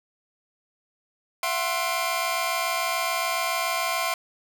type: tone cluster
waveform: sawtooth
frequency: 670 / 737 / 1054 / 2382 Hz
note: E5 / F#5 / C6 / D7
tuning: +28 / -7 / +12 / +24 cents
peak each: -26 / -28 / -24 / -28 dBFS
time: 1.43-4.14 s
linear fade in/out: 2 ms
effects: none